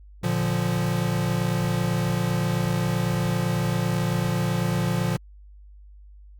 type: chord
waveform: square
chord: Bb major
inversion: none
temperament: equal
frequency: 116.54 / 146.83 / 174.61 Hz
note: Bb2 / D3 / F3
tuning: 0 / 0 / 0 cents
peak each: -27 / -29 / -26 dBFS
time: 0.23-5.17 s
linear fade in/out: 10 ms
effects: added 50 Hz sine -44 dBFS peak until 6.39 s + Opus 48 kbps